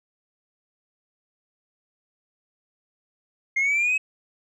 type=linear sweep; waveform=sine; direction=up; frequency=2112 to 2576 Hz; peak=-17 dBFS; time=3.56-3.98 s; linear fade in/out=10 ms; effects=tanh soft clip ceiling -18 dBFS